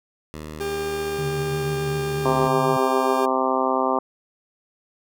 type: tone with pitch glide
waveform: 10% pulse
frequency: 77 to 73.61 Hz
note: D#2 to D2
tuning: -17 to +5 cents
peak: -25 dBFS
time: 0.34-2.47 s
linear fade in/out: 0 ms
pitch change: -78 cents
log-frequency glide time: 1.56-2.27 s
type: tone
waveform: 40% pulse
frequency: 399.8 Hz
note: G4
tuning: 34 cents sharp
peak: -24 dBFS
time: 0.6-3.26 s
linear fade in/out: 10 ms
type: tone with vibrato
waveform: sine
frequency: 146.83 Hz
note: D3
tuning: in tune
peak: -26 dBFS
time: 1.18-2.77 s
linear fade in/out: 5 ms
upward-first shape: triangle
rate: 8.1 Hz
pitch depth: 70 cents each way
type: harmonic tone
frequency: 130.81 Hz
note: C3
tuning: in tune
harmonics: 2 / 3 / 4 / 5 / 6 / 7 / 8 / 9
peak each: -27 / -27 / -27 / -27 / -27 / -27 / -27 / -27 dBFS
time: 2.25-3.99 s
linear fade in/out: 5 ms
effects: none